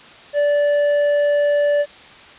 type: tone with tanh clipping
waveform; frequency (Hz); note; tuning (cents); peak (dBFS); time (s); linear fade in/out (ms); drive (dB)
sine; 582; D5; -16; -15; 0.33-1.86; 50; 7
effects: white hiss -42 dBFS RMS until 2.38 s + resampled to 8000 Hz